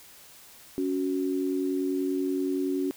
sine tone pair together, 279.5 / 370 Hz, C#4 / F#4, +14 / 0 cents, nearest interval perfect fourth, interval 486 cents, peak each -27 / -29 dBFS, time 0.78-2.91 s, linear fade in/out 0 ms, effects white hiss -51 dBFS RMS until 2.96 s

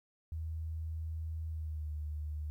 sine tone with pitch glide, 80 to 75.55 Hz, D#2 to D2, +49 to +50 cents, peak -36 dBFS, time 0.32-2.5 s, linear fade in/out 0 ms, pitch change -99 cents, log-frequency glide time 1.48-1.92 s, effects 12-bit

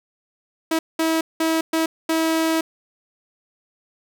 sawtooth tone bursts at uneven times, 323.2 Hz, E4, 34 cents flat, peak -14 dBFS, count 5, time 0.71-0.79 / 0.99-1.21 / 1.4-1.61 / 1.73-1.86 / 2.09-2.61 s, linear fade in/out 5 ms, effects none

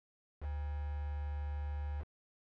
sine tone with quantisation, 73.4 Hz, D2, in tune, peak -36 dBFS, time 0.4-2.05 s, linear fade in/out 50 ms, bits 8, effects low-pass 2000 Hz 12 dB/octave

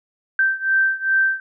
sine beating tone pair, 1560 / 1562.5 Hz, G6 / G6, -9 / -6 cents, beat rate 2.5 Hz, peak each -18 / -20 dBFS, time 0.39-1.4 s, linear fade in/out 2 ms, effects none

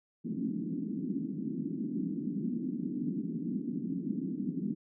white band-pass noise, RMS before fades -35 dBFS, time 0.24-4.75 s, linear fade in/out 20 ms, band 170 to 300 Hz, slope 48 dB/octave, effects none

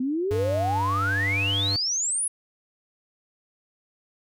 sine exponential sweep, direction up, 246.9 to 10610 Hz, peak -23 dBFS, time 0-2.28 s, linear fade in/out 5 ms
square tone with pitch glide, 97.4 to 98.93 Hz, G2 to G2, -11 to +16 cents, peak -27 dBFS, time 0.31-1.76 s, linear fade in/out 0 ms, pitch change +27 cents, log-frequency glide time 0.66-1.59 s
effects none

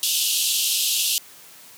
pink band-pass noise, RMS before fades -22 dBFS, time 0.03-1.18 s, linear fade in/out 0 ms, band 2700 to 15000 Hz, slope 96 dB/octave, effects white hiss -46 dBFS RMS until 1.77 s + high-pass 100 Hz 12 dB/octave

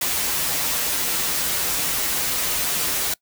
white noise with comb filter, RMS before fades -23 dBFS, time 0.01-3.14 s, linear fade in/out 5 ms, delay 9.2 ms, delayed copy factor -0.6, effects noise-tail reverb RT60 0.1 s tail -23 dB re dry

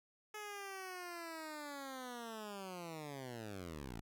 10% pulse linear sweep, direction down, 427 to 50.9 Hz, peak -37 dBFS, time 0.34-4.01 s, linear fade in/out 5 ms, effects none

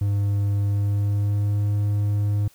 triangle tone with pitch glide, 101.1 to 102.93 Hz, G#2 to G#2, -46 to -15 cents, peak -17 dBFS, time 0.01-2.48 s, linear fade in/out 5 ms, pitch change +31 cents, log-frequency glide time 0.64-1.67 s, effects white hiss -56 dBFS RMS until 2.54 s

